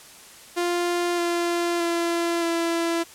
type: tone with pitch steps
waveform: sawtooth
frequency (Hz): 349.2 / 344.6 / 340 / 335.6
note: F4 / F4 / F4 / E4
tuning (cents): 0 / -23 / -46 / +31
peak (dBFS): -18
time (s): 0.56-3.04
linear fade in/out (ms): 20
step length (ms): 620
effects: white hiss -46 dBFS RMS until 3.14 s + low-pass 11000 Hz 12 dB/octave